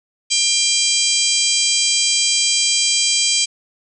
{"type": "harmonic tone", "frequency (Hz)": 796, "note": "G5", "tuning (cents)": 26, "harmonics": [3, 4, 5, 6, 7, 8, 9, 10], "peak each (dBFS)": [-24, -21, -26, -20, -25, -23, -25, -21], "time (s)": [0.3, 3.46], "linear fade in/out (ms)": 20, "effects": []}